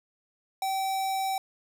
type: tone with notch filter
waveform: square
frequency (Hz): 771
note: G5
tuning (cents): -29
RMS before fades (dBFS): -29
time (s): 0.62-1.38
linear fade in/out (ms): 2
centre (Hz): 1900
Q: 1.8
effects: none